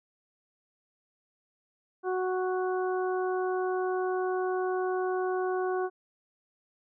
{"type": "harmonic tone", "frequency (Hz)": 370, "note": "F#4", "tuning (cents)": 0, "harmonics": [1, 2, 3, 4], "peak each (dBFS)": [-28, -34, -38, -40], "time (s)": [2.03, 5.9], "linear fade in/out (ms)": 50, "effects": []}